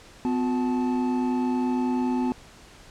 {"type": "tone cluster", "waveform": "triangle", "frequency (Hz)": [252.4, 361.6, 870], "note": ["B3", "F#4", "A5"], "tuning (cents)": [38, -40, -20], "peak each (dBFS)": [-21, -30, -30], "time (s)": [0.25, 2.32], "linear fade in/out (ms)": 0, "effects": ["pink hiss -49 dBFS RMS until 2.9 s", "low-pass 8000 Hz 12 dB/octave"]}